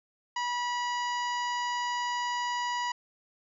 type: harmonic tone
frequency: 972 Hz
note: B5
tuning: 28 cents flat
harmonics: 1 / 2 / 3 / 4 / 5 / 6 / 7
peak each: -30 / -36 / -40 / -50 / -43 / -52 / -46 dBFS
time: 0.36-2.92 s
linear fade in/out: 5 ms
effects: none